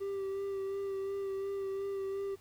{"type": "tone with vibrato", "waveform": "triangle", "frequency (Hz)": 392, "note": "G4", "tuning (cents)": 0, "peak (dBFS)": -32, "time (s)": [0, 2.36], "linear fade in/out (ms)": 20, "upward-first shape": "sine", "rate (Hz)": 2.8, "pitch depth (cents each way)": 19, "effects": ["added 97 Hz sine -64 dBFS peak until 2.4 s", "pink hiss -63 dBFS RMS until 2.4 s"]}